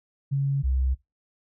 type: tone pair in turn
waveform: sine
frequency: 138.59 / 65.07 Hz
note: C#3 / C2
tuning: 0 / -9 cents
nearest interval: octave + minor second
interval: 1309 cents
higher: first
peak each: -21 dBFS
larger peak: neither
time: 0.31-0.63 / 0.63-0.95 s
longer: neither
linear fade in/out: 20 ms
effects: noise-tail reverb RT60 0.2 s tail -20 dB re dry